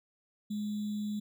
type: tone with sample-and-hold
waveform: sine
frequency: 209.3 Hz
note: G#3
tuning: 14 cents sharp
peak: -32 dBFS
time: 0.5-1.2 s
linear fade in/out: 10 ms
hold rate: 3675 Hz
effects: none